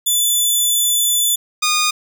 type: tone pair in turn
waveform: 10% pulse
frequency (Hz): 3487 / 1226.8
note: A7 / D#6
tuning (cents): -16 / -25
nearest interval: octave + tritone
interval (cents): 1809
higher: first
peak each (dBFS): -6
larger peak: neither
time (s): 0.06-1.36 / 1.62-1.91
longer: first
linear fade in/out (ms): 10
effects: none